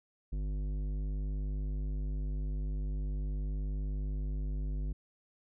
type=tone with tanh clipping; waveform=sine; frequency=50.2 Hz; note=G1; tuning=42 cents sharp; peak=-34 dBFS; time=0.32-4.93 s; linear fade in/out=10 ms; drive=13 dB; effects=none